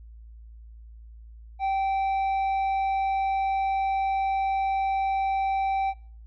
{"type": "tone with tanh clipping", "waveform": "sine", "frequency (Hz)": 777, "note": "G5", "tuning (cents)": -16, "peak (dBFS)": -24, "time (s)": [1.59, 5.94], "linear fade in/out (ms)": 50, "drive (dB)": 6, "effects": ["noise-tail reverb RT60 0.5 s tail -23 dB re dry", "added 56 Hz sine -43 dBFS peak until 6.26 s"]}